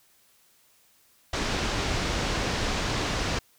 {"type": "low-pass noise", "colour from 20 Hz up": "pink", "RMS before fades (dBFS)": -28, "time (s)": [1.33, 3.39], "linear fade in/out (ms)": 5, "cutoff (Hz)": 6400, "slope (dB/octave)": 24, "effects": ["white hiss -62 dBFS RMS until 3.58 s"]}